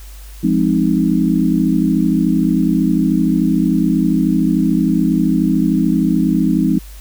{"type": "chord", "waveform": "sine", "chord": "F minor seventh", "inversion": "none", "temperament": "equal", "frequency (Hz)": [174.61, 207.7, 261.6, 311.1], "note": ["F3", "Ab3", "C4", "Eb4"], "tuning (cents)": [0, 0, 0, 0], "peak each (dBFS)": -17, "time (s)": [0.43, 6.79], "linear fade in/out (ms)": 10, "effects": ["added 50 Hz sine -32 dBFS peak until 7 s", "white hiss -43 dBFS RMS until 7 s"]}